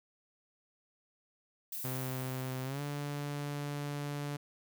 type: noise with exponential decay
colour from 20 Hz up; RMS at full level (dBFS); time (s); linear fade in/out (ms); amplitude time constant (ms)
violet; -39; 1.72-4.02; 5; 500
type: tone with pitch glide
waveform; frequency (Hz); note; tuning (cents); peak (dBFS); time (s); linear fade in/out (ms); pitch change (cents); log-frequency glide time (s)
sawtooth; 129.7 to 144.74; C3 to D3; -15 to -25; -32; 1.84-4.37; 10; +190; 2.64-2.81
effects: none